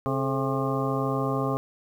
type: harmonic tone with a mistuned harmonic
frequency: 133.8 Hz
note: C3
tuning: 39 cents sharp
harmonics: 1 / 2 / 3 / 4 / 5 / 6 / 8 / 9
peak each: -29 / -30 / -31 / -33 / -35 / -36 / -33 / -35 dBFS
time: 0.06-1.57 s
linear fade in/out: 0 ms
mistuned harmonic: 3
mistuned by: +93 cents
effects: 9-bit